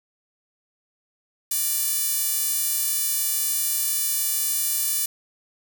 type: tone with high-pass filter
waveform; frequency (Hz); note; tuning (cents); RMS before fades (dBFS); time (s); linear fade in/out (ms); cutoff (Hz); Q
sawtooth; 587; D5; -1; -24; 1.51-5.06; 5; 9500; 0.67
effects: none